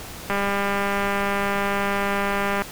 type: click train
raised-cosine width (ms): 0.5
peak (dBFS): -9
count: 465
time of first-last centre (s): 0.3-2.62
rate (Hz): 200
effects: pink hiss -37 dBFS RMS until 2.71 s